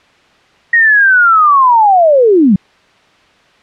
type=linear sweep; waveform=sine; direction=down; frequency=1891 to 173.7 Hz; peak=-4 dBFS; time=0.73-2.56 s; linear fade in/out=5 ms; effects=white hiss -47 dBFS RMS until 3.62 s + low-pass 3000 Hz 12 dB/octave